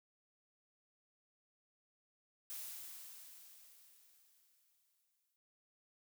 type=noise with exponential decay; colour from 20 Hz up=blue; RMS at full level=-45 dBFS; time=2.5-5.36 s; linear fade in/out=0 ms; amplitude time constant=620 ms; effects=none